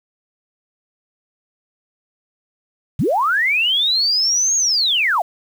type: linear two-way sweep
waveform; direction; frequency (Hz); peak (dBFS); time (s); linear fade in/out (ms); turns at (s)
sine; up then down; 87.31 to 6645 to 623; -14; 2.99-5.22; 5; 4.56
effects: 7-bit